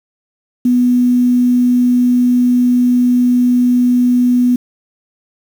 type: tone with quantisation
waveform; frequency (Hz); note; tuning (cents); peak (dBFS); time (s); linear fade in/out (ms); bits
sine; 246.6; B3; -2; -8; 0.65-4.56; 5; 6
effects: none